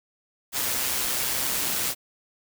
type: noise with amplitude modulation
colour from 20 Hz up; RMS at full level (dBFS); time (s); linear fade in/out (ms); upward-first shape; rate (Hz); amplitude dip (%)
white; -25; 0.52-1.95; 50; sine; 128; 35
effects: none